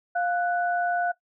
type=tone pair together; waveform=sine; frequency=703.1 / 1483 Hz; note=F5 / F#6; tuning=+11 / +4 cents; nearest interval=octave + minor second; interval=1293 cents; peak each=-24 / -28 dBFS; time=0.15-1.12 s; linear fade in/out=10 ms; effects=noise-tail reverb RT60 0.1 s tail -17 dB re dry